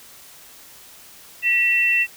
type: tone pair together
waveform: sine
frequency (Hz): 1942.3 / 2695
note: B6 / E7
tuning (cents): -29 / +38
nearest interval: tritone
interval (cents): 567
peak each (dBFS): -22 / -16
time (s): 1.42-2.07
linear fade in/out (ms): 50
effects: white hiss -45 dBFS RMS until 2.16 s